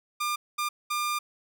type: tone bursts at uneven times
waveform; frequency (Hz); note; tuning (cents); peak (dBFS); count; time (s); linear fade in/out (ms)
sawtooth; 1200; D6; +37; -23; 3; 0.2-0.36 / 0.58-0.69 / 0.9-1.19; 10
effects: none